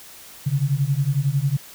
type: beating tone pair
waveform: sine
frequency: 133.8 / 144.8 Hz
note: C3 / D3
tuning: +39 / -24 cents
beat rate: 11 Hz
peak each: -21 dBFS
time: 0.46-1.57 s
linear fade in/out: 10 ms
effects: white hiss -43 dBFS RMS until 1.74 s